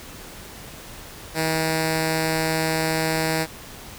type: tone with notch filter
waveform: 5% pulse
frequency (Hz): 160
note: D#3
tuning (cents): +49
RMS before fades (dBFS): -23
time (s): 1.34-3.47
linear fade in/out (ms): 50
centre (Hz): 1200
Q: 1.7
effects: pink hiss -40 dBFS RMS until 3.98 s